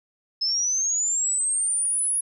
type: linear sweep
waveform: sine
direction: up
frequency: 5150 to 10548 Hz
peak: -21 dBFS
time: 0.41-2.21 s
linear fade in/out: 10 ms
effects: none